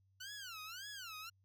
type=tone with vibrato; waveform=15% pulse; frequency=1453 Hz; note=F#6; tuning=32 cents flat; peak=-40 dBFS; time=0.2-1.3 s; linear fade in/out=10 ms; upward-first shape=sine; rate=1.8 Hz; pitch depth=260 cents each way; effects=added 96 Hz sine -70 dBFS peak until 1.44 s